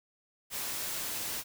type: noise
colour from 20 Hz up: white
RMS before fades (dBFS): -36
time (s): 0.5-1.44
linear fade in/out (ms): 50
effects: none